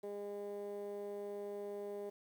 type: tone with band-pass filter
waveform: 15% pulse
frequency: 203.5 Hz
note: G#3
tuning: 35 cents flat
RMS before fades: -44 dBFS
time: 0.03-2.1 s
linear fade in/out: 10 ms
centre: 450 Hz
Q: 2.7
effects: 11-bit